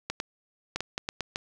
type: clicks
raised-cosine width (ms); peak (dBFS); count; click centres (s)
0.2; -13; 8; 0.1 / 0.201 / 0.76 / 0.806 / 0.979 / 1.089 / 1.207 / 1.359
effects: none